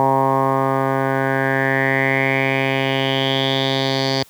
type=tone with low-pass filter sweep; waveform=10% pulse; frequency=134.5 Hz; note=C3; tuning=48 cents sharp; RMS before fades=-18 dBFS; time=0-4.23 s; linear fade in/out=0 ms; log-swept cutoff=930 to 4600 Hz; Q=5.7; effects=white hiss -49 dBFS RMS until 4.29 s + high-pass 80 Hz 12 dB/octave